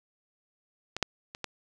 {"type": "clicks", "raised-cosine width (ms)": 0.2, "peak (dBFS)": [-16, -7, -23, -16], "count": 4, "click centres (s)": [0.966, 1.027, 1.349, 1.443], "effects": []}